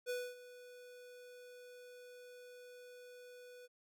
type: tone with ADSR envelope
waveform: square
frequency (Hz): 493.9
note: B4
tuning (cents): 0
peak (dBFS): -37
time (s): 0.06-3.68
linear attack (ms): 38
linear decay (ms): 250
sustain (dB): -17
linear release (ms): 32
effects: none